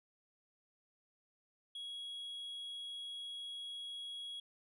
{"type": "tone", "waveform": "sine", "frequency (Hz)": 3322, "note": "G#7", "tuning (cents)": 0, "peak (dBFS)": -40, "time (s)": [1.75, 4.4], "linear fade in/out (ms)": 5, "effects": ["tanh soft clip ceiling -42 dBFS"]}